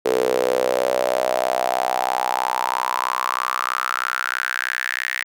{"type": "tone with high-pass filter sweep", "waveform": "sawtooth", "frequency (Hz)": 63.1, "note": "B1", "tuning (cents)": 38, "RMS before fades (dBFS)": -22, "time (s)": [0.05, 5.24], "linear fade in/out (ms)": 10, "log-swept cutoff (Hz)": [440, 1900], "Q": 6.2, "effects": []}